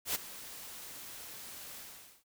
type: noise with ADSR envelope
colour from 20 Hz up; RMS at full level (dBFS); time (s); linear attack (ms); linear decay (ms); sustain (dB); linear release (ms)
white; -31; 0.05-2.24; 100; 14; -16; 480
effects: none